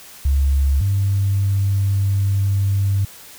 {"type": "tone pair in turn", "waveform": "sine", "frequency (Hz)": [69.3, 98.6], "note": ["C#2", "G2"], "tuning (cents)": [0, 11], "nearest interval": "tritone", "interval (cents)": 611, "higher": "second", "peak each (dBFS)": [-12, -14], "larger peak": "first", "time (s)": [[0.25, 0.81], [0.81, 3.05]], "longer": "second", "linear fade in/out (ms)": 5, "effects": ["tanh soft clip ceiling -9 dBFS", "white hiss -41 dBFS RMS until 3.38 s"]}